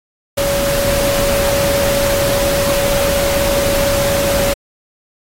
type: tone in noise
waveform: sine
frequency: 562 Hz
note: C#5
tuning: 24 cents sharp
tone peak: -15 dBFS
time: 0.37-4.54 s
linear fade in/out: 10 ms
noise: pink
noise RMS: -19 dBFS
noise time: 0.37-4.54 s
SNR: +1 dB
effects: AAC 48 kbps